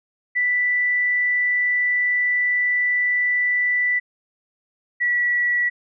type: tone pair in turn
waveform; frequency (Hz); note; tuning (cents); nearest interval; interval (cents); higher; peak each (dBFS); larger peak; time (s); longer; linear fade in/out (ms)
sine; 1975.5 / 1942.7; B6 / B6; 0 / -29; unison; 29; first; -17; neither; 0.35-4 / 5-5.7; first; 20
effects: none